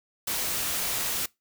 white noise, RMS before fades -29 dBFS, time 0.27-1.26 s, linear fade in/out 5 ms, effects noise-tail reverb RT60 0.2 s tail -23 dB re dry

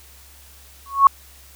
sine tone with exponential growth, 1104 Hz, C#6, 7 cents flat, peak -3 dBFS, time 0.86-1.07 s, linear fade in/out 2 ms, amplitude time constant 45 ms, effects added 68 Hz sine -48 dBFS peak until 1.55 s + white hiss -48 dBFS RMS until 1.55 s

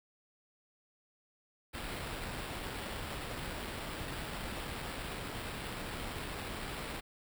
pink noise with sample-and-hold, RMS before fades -41 dBFS, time 1.73-7.01 s, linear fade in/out 20 ms, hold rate 6300 Hz, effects none

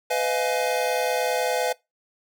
square chord, F half-diminished seventh, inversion second, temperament just, 502.9 / 628.6 / 698.5 / 838.1 Hz, Cb5 / Eb5 / F5 / Ab5, +31 / +18 / 0 / +16 cents, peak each -26 / -30 / -29 / -30 dBFS, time 0.1-1.73 s, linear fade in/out 10 ms, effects noise-tail reverb RT60 0.2 s tail -22 dB re dry

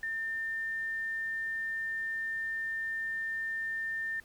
sine tone, 1800 Hz, A6, 39 cents sharp, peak -32 dBFS, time 0.03-4.2 s, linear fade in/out 2 ms, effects pink hiss -60 dBFS RMS until 4.24 s

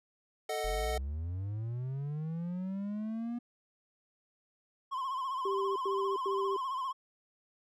square chord, D# diminished, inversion second, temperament equal, 440 / 622.3 / 740 Hz, A4 / D#5 / F#5, 0 / 0 / 0 cents, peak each -38 dBFS, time 0.49-0.98 s, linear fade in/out 5 ms
triangle linear sweep, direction up, 39.26 to 241.6 Hz, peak -32 dBFS, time 0.64-3.39 s, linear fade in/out 10 ms
triangle tone with vibrato, 1052 Hz, C6, 9 cents sharp, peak -31 dBFS, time 4.91-6.93 s, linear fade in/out 20 ms, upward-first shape sine, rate 15 Hz, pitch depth 81 cents each way
sine tone bursts, 392 Hz, G4, in tune, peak -31 dBFS, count 3, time 5.45-6.566 s, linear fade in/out 5 ms, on 310 ms, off 93 ms
effects resampled to 32000 Hz

